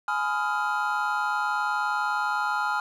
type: chord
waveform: triangle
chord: F half-diminished seventh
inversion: first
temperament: just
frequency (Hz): 838.1 / 1005.8 / 1257.2 / 1396.9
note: Ab5 / Cb6 / Eb6 / F6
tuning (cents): +16 / +31 / +18 / 0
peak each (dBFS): -27 / -30 / -30 / -26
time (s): 0.08-2.8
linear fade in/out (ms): 2
effects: none